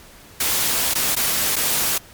white noise with dropouts, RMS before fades -20 dBFS, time 0.4-1.98 s, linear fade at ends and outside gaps 5 ms, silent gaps 0.938-0.952 / 1.151-1.164 / 1.558-1.563 s, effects pink hiss -45 dBFS RMS until 2.13 s + MP3 96 kbps

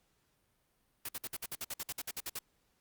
white noise bursts, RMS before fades -39 dBFS, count 15, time 1.05-2.39 s, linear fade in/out 5 ms, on 38 ms, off 55 ms, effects pink hiss -75 dBFS RMS until 2.8 s + Opus 48 kbps

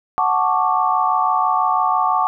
sine chord, D major seventh, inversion first, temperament equal, 740 / 880 / 1108.7 / 1174.7 Hz, F#5 / A5 / C#6 / D6, 0 / 0 / 0 / 0 cents, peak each -20 dBFS, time 0.18-2.27 s, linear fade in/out 0 ms, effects none

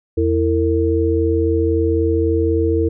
sine tone cluster, 83.7 / 329.8 / 453.6 Hz, E2 / E4 / A#4, +27 / +1 / -47 cents, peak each -18 dBFS, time 0.17-2.89 s, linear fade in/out 10 ms, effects none

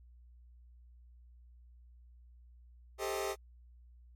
sawtooth chord, A half-diminished seventh, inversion third, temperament just, 396 / 440 / 528 / 633.6 Hz, G4 / A4 / C5 / Eb5, +18 / 0 / +16 / +31 cents, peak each -33 / -37 / -38 / -37 dBFS, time 2.98-3.36 s, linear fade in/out 50 ms, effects added 60 Hz sine -55 dBFS peak until 4.15 s + MP3 64 kbps

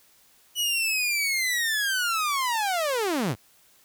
sawtooth linear sweep, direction down, 2960 to 87.31 Hz, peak -20 dBFS, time 0.55-3.36 s, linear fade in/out 50 ms, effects white hiss -59 dBFS RMS until 3.84 s

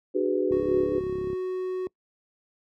sine chord, G# half-diminished seventh, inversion second, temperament just, 299 / 373.8 / 415.3 / 498.4 Hz, D4 / F#4 / G#4 / B4, +31 / +18 / 0 / +16 cents, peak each -29 / -25 / -29 / -29 dBFS, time 0.14-1 s, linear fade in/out 20 ms
click train, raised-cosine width 3 ms, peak -23 dBFS, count 29, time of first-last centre 0.51-1.331 s, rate 34.1 Hz
triangle tone, 370 Hz, F#4, in tune, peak -25 dBFS, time 0.52-1.87 s, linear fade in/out 0 ms
effects noise-tail reverb RT60 0.1 s tail -24 dB re dry + high-pass 60 Hz 12 dB/octave

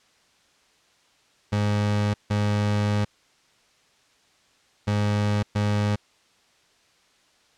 30% pulse tone bursts at uneven times, 103.83 Hz, G#2, in tune, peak -18 dBFS, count 4, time 1.52-2.14 / 2.3-3.05 / 4.87-5.43 / 5.55-5.96 s, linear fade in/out 10 ms, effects white hiss -61 dBFS RMS until 7.57 s + low-pass 6000 Hz 12 dB/octave

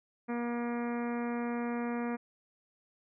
harmonic tone, 238.2 Hz, A#3, 38 cents sharp, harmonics 1 / 2 / 3 / 4 / 5 / 6 / 7 / 8 / 9 / 10, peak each -33 / -39 / -43 / -45 / -47 / -49 / -50 / -51 / -52 / -53 dBFS, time 0.28-2.17 s, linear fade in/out 20 ms, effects none

